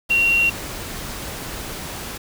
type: tone in noise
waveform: sine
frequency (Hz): 2748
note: F7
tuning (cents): -29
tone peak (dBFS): -14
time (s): 0.1-0.5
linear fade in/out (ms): 10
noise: pink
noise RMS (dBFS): -31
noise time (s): 0.09-2.18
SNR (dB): +14
effects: none